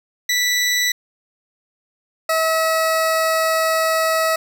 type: tone pair in turn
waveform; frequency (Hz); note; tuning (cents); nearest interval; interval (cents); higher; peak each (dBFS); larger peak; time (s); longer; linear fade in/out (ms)
20% pulse; 1970 / 644.3; B6 / E5; -5 / -40; octave + perfect fifth; 1935; first; -11; neither; 0.29-0.92 / 2.29-4.36; second; 5
effects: none